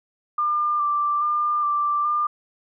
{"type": "tone with vibrato", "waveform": "sine", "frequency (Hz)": 1188, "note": "D6", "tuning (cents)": 20, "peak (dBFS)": -19, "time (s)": [0.38, 2.27], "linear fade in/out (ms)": 5, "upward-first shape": "square", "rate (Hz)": 1.2, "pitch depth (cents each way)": 18, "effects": []}